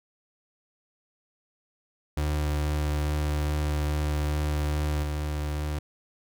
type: tone with level steps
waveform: 35% pulse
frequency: 74.8 Hz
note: D2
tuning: 32 cents sharp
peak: -23 / -26 dBFS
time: 2.17-5.79 s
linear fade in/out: 5 ms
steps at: 5.03 s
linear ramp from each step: 2 ms
effects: none